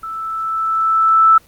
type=tone with level ramp; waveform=sine; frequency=1318.5 Hz; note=E6; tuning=in tune; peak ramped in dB=-24 to -5 dBFS; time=0.03-1.38 s; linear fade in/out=5 ms; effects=pink hiss -49 dBFS RMS until 1.47 s + Opus 24 kbps